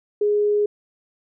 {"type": "tone", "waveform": "sine", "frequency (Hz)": 415.3, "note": "G#4", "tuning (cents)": 0, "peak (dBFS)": -16, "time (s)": [0.21, 0.66], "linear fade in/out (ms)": 5, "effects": []}